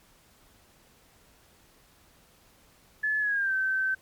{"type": "tone with pitch glide", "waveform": "sine", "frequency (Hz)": [1722, 1543], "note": ["A6", "G6"], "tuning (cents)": [-38, -28], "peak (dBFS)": -24, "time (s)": [3.03, 3.95], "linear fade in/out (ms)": 10, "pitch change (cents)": -190, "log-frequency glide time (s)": [3.19, 3.54], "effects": ["pink hiss -60 dBFS RMS until 4.01 s", "MP3 96 kbps"]}